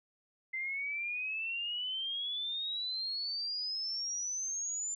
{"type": "exponential sweep", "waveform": "sine", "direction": "up", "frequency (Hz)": [2063, 7200], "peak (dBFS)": -34, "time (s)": [0.53, 4.95], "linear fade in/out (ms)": 10, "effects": []}